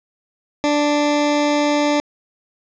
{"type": "tone", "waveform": "20% pulse", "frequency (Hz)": 293.7, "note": "D4", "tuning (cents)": 0, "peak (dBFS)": -10, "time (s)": [0.64, 2], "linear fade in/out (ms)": 0, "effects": ["resampled to 16000 Hz", "8-bit"]}